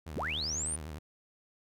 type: tone with vibrato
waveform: sawtooth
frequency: 77.3 Hz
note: D#2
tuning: 11 cents flat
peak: -36 dBFS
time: 0.06-0.99 s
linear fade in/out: 10 ms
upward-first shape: sine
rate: 10 Hz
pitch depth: 130 cents each way
type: linear sweep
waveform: sine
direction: up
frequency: 58.2 to 9610 Hz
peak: -32 dBFS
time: 0.16-0.76 s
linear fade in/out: 5 ms
effects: none